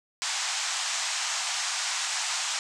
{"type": "band-pass noise", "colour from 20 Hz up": "white", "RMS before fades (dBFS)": -30, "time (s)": [0.22, 2.59], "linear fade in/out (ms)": 0, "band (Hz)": [710, 8000], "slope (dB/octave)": 48, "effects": []}